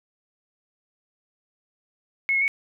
sine tone with pitch steps, 2184 / 2166 / 2227 Hz, C#7 / C#7 / C#7, -26 / -41 / +7 cents, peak -19 dBFS, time 2.29-2.479 s, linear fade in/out 0 ms, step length 63 ms, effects none

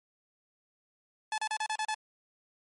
sawtooth tone bursts, 864 Hz, A5, 32 cents flat, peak -26 dBFS, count 7, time 1.32-1.944 s, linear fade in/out 2 ms, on 60 ms, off 34 ms, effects MP3 48 kbps

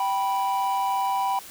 triangle tone pair together, 779.8 / 983 Hz, G5 / B5, -9 / -8 cents, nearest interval major third, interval 401 cents, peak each -23 dBFS, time 0-1.39 s, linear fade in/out 2 ms, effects white hiss -43 dBFS RMS until 1.5 s

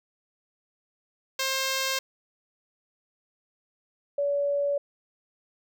5% pulse / sine tone pair in turn, 531 / 569.9 Hz, C5 / C#5, +25 / +48 cents, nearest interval minor second, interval 123 cents, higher second, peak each -14 / -23 dBFS, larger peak first, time 1.39-1.99 / 4.18-4.78 s, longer neither, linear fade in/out 5 ms, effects none

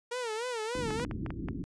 sawtooth tone with vibrato, 466.2 Hz, A#4, in tune, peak -29 dBFS, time 0.11-1.05 s, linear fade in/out 10 ms, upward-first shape sine, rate 3.4 Hz, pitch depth 140 cents each way
white low-pass noise, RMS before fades -37 dBFS, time 0.75-1.64 s, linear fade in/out 0 ms, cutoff 330 Hz, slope 48 dB/octave
clicks, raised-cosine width 0.5 ms, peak -24 dBFS, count 7, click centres 0.906 / 0.998 / 1.049 / 1.112 / 1.263 / 1.305 / 1.486 s
effects resampled to 22050 Hz

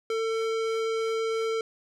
square tone with low-pass filter, 448.5 Hz, A4, 33 cents sharp, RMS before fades -28 dBFS, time 0.1-1.61 s, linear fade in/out 2 ms, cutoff 6100 Hz, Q 0.52, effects none

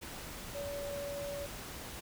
sine tone in noise, 569 Hz, C#5, 45 cents sharp, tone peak -38 dBFS, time 0.54-1.47 s, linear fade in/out 20 ms, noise pink, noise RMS -45 dBFS, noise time 0.01-2.01 s, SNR +4 dB, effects none

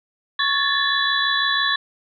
sine tone cluster, 1108 / 1705 / 1771 / 3438 / 3938 Hz, C#6 / G#6 / A6 / A7 / B7, -1 / +45 / +11 / -41 / -6 cents, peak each -24 dBFS, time 0.39-1.76 s, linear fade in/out 5 ms, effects none

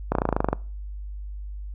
slowing click train, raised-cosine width 1 ms, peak -7 dBFS, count 12, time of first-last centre 0.12-0.53 s, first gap 32 ms, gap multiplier 1.03, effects noise-tail reverb RT60 0.4 s tail -23 dB re dry + added 50 Hz sine -32 dBFS peak until 1.74 s

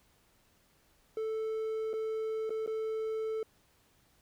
triangle tone with dropouts, 440 Hz, A4, in tune, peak -30 dBFS, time 1.17-3.43 s, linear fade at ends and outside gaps 2 ms, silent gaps 1.932-1.937 / 2.495-2.504 / 2.663-2.675 s, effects pink hiss -68 dBFS RMS until 4.21 s

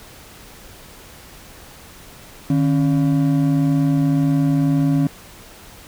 triangle ring-modulated tone, 213.3 Hz, G#3, 46 cents sharp, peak -9 dBFS, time 2.5-5.07 s, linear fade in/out 2 ms, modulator 60.9 Hz, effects pink hiss -42 dBFS RMS until 5.87 s

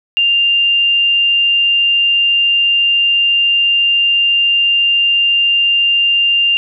sine tone, 2794 Hz, F7, in tune, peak -9 dBFS, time 0.17-6.57 s, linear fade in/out 0 ms, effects none

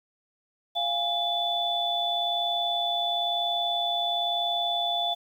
sine tone cluster, 697 / 818 / 3479 Hz, F5 / G#5 / A7, -4 / -26 / -20 cents, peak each -28 / -35 / -27 dBFS, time 0.75-5.15 s, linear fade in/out 20 ms, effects 9-bit

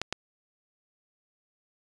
clicks, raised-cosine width 0.2 ms, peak -12 dBFS, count 2, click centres 0.016 / 0.126 s, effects resampled to 22050 Hz

